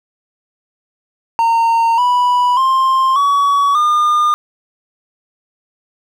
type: tone with pitch steps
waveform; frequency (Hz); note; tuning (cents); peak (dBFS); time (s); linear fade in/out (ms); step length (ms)
triangle; 918 / 983.9 / 1054.5 / 1130.2 / 1211.3; A#5 / B5 / C6 / C#6 / D#6; -27 / -7 / +13 / +33 / -47; -8; 1.39-4.34; 0; 590
effects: none